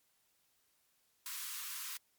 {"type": "high-pass noise", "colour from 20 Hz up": "white", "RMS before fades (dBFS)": -43, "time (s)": [1.26, 1.97], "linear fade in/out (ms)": 0, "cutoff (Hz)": 980, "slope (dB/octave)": 96, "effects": ["white hiss -75 dBFS RMS until 2.18 s", "MP3 96 kbps"]}